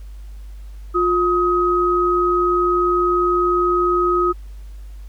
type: tone pair together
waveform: sine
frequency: 354.4 / 1262.9 Hz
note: F4 / D#6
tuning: +25 / +25 cents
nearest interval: octave + minor seventh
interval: 2200 cents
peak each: -17 dBFS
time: 0.94-4.33 s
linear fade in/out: 20 ms
effects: added 50 Hz sine -32 dBFS peak until 5.08 s + pink hiss -55 dBFS RMS until 5.08 s